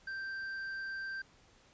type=tone with hard clipping; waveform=sine; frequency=1568 Hz; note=G6; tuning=in tune; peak=-39 dBFS; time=0.07-1.22 s; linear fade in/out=5 ms; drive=4 dB; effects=pink hiss -64 dBFS RMS until 1.73 s + resampled to 16000 Hz